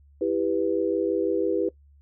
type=chord; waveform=sine; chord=E minor; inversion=none; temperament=just; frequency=329.6 / 395.6 / 494.4 Hz; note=E4 / G4 / B4; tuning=0 / +16 / +2 cents; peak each=-26 dBFS; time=0.21-1.69 s; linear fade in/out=5 ms; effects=noise-tail reverb RT60 0.1 s tail -19 dB re dry + added 71 Hz sine -52 dBFS peak until 2.01 s